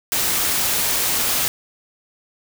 white noise, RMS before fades -20 dBFS, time 0.12-1.48 s, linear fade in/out 0 ms, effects none

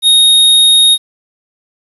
square tone, 3729 Hz, A#7, in tune, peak -5 dBFS, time 0.02-0.98 s, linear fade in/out 50 ms, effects resampled to 32000 Hz + 7-bit

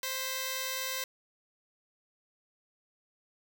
5% pulse tone pair together, 524.2 / 1975.5 Hz, C5 / B6, +3 / 0 cents, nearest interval octave + major seventh, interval 2297 cents, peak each -23 / -27 dBFS, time 0.03-1.04 s, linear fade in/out 2 ms, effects none

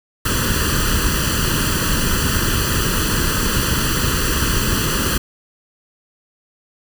pink noise with comb filter, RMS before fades -18 dBFS, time 0.25-5.18 s, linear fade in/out 5 ms, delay 0.67 ms, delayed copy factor +0.85, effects none

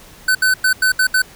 square tone bursts at uneven times, 1514 Hz, F#6, 39 cents sharp, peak -12 dBFS, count 6, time 0.28-0.35 / 0.42-0.54 / 0.64-0.73 / 0.82-0.92 / 0.99-1.07 / 1.14-1.22 s, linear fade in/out 5 ms, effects pink hiss -42 dBFS RMS until 1.35 s

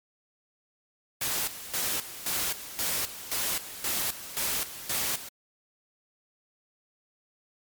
white noise with tremolo, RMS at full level -29 dBFS, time 1.21-5.29 s, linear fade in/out 5 ms, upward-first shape square, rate 1.9 Hz, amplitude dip 75%, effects MP3 96 kbps

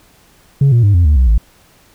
sine tone with pitch steps, 138.59 / 118.58 / 101.45 / 86.8 / 74.27 / 63.54 / 54.37 Hz, C#3 / A#2 / G#2 / F2 / D2 / B1 / A1, 0 / +30 / -40 / -10 / +20 / +50 / -20 cents, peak -4 dBFS, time 0.61-1.38 s, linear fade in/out 5 ms, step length 110 ms, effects tanh soft clip ceiling -5 dBFS + pink hiss -49 dBFS RMS until 1.94 s

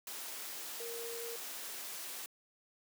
sine tone in noise, 466.2 Hz, A#4, in tune, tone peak -42 dBFS, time 0.8-1.36 s, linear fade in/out 2 ms, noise white, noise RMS -44 dBFS, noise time 0.07-2.26 s, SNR -1 dB, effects high-pass 300 Hz 12 dB/octave

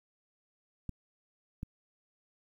clicks, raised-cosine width 5 ms, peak -25 dBFS, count 2, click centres 0.893 / 1.631 s, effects 10-bit

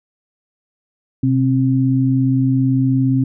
sine tone pair together, 128.05 / 265.6 Hz, C3 / C4, -37 / +26 cents, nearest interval octave + minor second, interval 1263 cents, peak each -15 dBFS, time 1.23-3.24 s, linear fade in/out 5 ms, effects none

